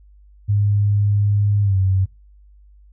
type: tone with pitch glide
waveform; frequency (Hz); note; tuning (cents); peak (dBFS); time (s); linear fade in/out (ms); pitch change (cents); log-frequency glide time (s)
sine; 102.5 to 95.09; G#2 to F#2; -22 to +48; -14; 0.48-2.06; 20; -130; 1.62-1.77
effects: noise-tail reverb RT60 0.2 s tail -19 dB re dry + added 50 Hz sine -45 dBFS peak until 2.92 s